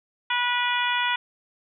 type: harmonic tone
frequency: 487.5 Hz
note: B4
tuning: 23 cents flat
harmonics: 2 / 3 / 4 / 5 / 6 / 7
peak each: -26 / -28 / -29 / -30 / -31 / -31 dBFS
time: 0.3-1.16 s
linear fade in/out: 5 ms
effects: none